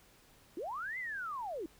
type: linear two-way sweep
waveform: sine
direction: up then down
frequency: 293.7 to 2093 to 293.7 Hz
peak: -37 dBFS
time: 0.57-1.66 s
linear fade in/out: 2 ms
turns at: 0.98 s
effects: pink hiss -63 dBFS RMS until 1.79 s